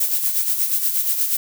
violet noise with tremolo, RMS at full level -18 dBFS, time 0-1.37 s, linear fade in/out 5 ms, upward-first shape sine, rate 8.4 Hz, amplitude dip 55%, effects none

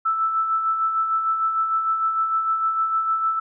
sine tone with tremolo, 1319 Hz, E6, 1 cent sharp, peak -17 dBFS, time 0.05-3.4 s, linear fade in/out 10 ms, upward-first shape sine, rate 6.6 Hz, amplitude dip 45%, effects none

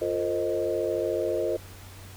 sine chord, F dominant seventh, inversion none, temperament equal with one note detuned, 349.2 / 449.2 / 523.3 / 622.3 Hz, F4 / A4 / C5 / Eb5, 0 / +36 / 0 / 0 cents, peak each -30 dBFS, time 0.01-1.57 s, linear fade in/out 10 ms, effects added 94 Hz sine -45 dBFS peak until 2.16 s + pink hiss -48 dBFS RMS until 2.16 s

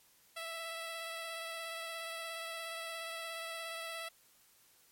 10% pulse tone with vibrato, 660 Hz, E5, 2 cents sharp, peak -32 dBFS, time 0.36-4.09 s, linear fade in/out 10 ms, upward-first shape triangle, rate 17 Hz, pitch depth 20 cents each way, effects white hiss -66 dBFS RMS until 4.91 s + MP3 64 kbps

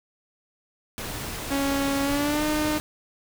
pink noise, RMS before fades -33 dBFS, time 0.98-2.8 s, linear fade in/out 0 ms
sawtooth tone with pitch glide, 277.2 to 304 Hz, C#4 to D#4, 0 to -40 cents, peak -19 dBFS, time 1.5-2.79 s, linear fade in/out 20 ms, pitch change +160 cents, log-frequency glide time 2.02-2.45 s
effects none

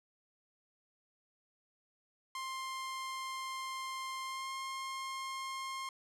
sawtooth tone with pitch glide, 1054 to 1065 Hz, C6 to C6, +12 to +30 cents, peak -35 dBFS, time 2.35-5.89 s, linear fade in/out 2 ms, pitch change +18 cents, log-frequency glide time 4.24-4.52 s, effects low-pass 10000 Hz 12 dB/octave

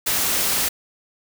white noise, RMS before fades -21 dBFS, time 0.06-0.69 s, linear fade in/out 10 ms, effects none

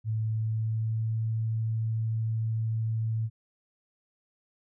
sine tone with pitch glide, 110 to 111.66 Hz, A2 to A2, 0 to +26 cents, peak -26 dBFS, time 0.04-3.3 s, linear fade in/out 50 ms, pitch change +26 cents, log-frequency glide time 0.23-1.2 s, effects none

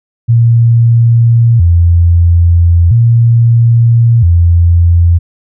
sine tone with vibrato, 99.9 Hz, G2, 33 cents sharp, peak -3 dBFS, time 0.28-5.19 s, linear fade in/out 20 ms, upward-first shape square, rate 0.38 Hz, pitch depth 270 cents each way, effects none

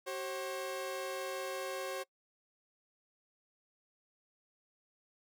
sawtooth tone pair together, 380.1 / 537.5 Hz, F#4 / C5, +47 / +47 cents, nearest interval tritone, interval 600 cents, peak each -38 / -35 dBFS, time 0.06-2.04 s, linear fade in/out 20 ms, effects noise-tail reverb RT60 0.1 s tail -24 dB re dry

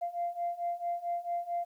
sine beating tone pair, 691 / 695.5 Hz, F5 / F5, -19 / -7 cents, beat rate 4.5 Hz, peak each -35 / -33 dBFS, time 0.01-1.65 s, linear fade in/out 20 ms, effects tanh soft clip ceiling -25 dBFS + 11-bit

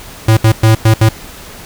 square tone bursts at uneven times, 110.7 Hz, A2, 11 cents sharp, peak -5 dBFS, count 5, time 0.28-0.37 / 0.44-0.52 / 0.63-0.75 / 0.85-0.94 / 1.01-1.09 s, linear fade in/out 5 ms, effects pink hiss -32 dBFS RMS until 1.65 s

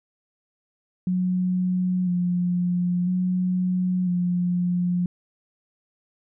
sine tone with vibrato, 180 Hz, F#3, 47 cents flat, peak -20 dBFS, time 1.07-5.06 s, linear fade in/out 2 ms, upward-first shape square, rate 0.5 Hz, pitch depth 24 cents each way, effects none

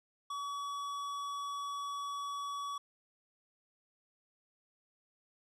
sine tone with tanh clipping, 1135 Hz, C#6, 41 cents sharp, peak -39 dBFS, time 0.3-2.78 s, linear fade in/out 5 ms, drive 14 dB, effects none

